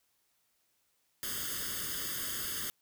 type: noise with comb filter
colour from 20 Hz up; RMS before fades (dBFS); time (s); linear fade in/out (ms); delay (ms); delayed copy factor
white; -37; 1.23-2.7; 0; 0.61; +1
effects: white hiss -75 dBFS RMS until 2.81 s